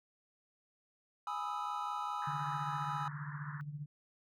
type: chord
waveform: triangle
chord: E major seventh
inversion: first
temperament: equal with one note detuned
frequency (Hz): 830.6 / 987.8 / 1244.5 / 1309.4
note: G#5 / B5 / D#6 / E6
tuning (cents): 0 / 0 / 0 / -12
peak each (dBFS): -40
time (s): 1.27-3.08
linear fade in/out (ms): 2
type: band-pass noise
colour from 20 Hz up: white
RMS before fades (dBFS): -49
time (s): 2.22-3.61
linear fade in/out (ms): 0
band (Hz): 940 to 1800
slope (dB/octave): 96
type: tone with tremolo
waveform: sine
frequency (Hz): 146.9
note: D3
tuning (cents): +1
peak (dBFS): -37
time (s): 2.27-3.86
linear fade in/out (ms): 5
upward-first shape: triangle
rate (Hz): 15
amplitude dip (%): 75
effects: none